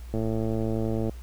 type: click train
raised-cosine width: 2 ms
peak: -16 dBFS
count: 107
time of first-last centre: 0.14-1.095 s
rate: 111 Hz
effects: added 60 Hz sine -37 dBFS peak until 1.22 s + pink hiss -54 dBFS RMS until 1.22 s